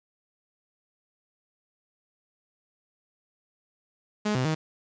sawtooth tone with pitch steps, 210.5 / 128.3 / 157.2 Hz, G#3 / C3 / D#3, +24 / -34 / +18 cents, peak -20 dBFS, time 4.25-4.55 s, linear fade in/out 10 ms, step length 100 ms, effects resampled to 16000 Hz + 8-bit

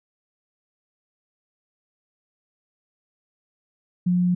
sine tone, 178.6 Hz, F3, 39 cents sharp, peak -17 dBFS, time 4.06-4.35 s, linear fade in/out 10 ms, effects none

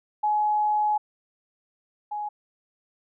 sine tone pair in turn, 844 / 836.2 Hz, G#5 / G#5, +28 / +12 cents, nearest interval unison, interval 16 cents, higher first, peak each -20 / -28 dBFS, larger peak first, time 0.23-0.98 / 2.11-2.29 s, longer first, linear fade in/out 10 ms, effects none

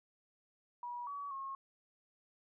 sine tone with pitch steps, 966 / 1135 / 1084 Hz, B5 / C#6 / C#6, -39 / +41 / -39 cents, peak -40 dBFS, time 0.83-1.55 s, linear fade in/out 2 ms, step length 240 ms, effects none

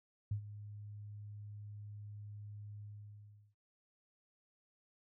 sine tone with ADSR envelope, 103.83 Hz, G#2, in tune, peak -32 dBFS, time 0.31-3.55 s, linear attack 5 ms, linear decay 91 ms, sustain -14 dB, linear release 740 ms, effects none

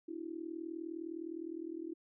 sine tone with amplitude modulation, 329.6 Hz, E4, in tune, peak -36 dBFS, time 0.08-1.94 s, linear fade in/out 10 ms, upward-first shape sine, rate 39.7 Hz, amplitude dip 90%, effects none

